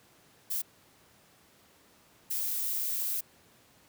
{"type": "noise bursts at uneven times", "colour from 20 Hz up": "violet", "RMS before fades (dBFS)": -32, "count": 2, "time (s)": [[0.5, 0.62], [2.3, 3.21]], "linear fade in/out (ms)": 10, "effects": ["pink hiss -61 dBFS RMS until 3.88 s", "high-pass 100 Hz 12 dB/octave"]}